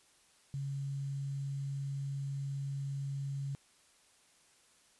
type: tone with quantisation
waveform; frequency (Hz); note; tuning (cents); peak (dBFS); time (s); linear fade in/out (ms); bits
sine; 138.59; C#3; 0; -35; 0.54-3.55; 0; 10
effects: white hiss -66 dBFS RMS until 4.99 s + resampled to 24000 Hz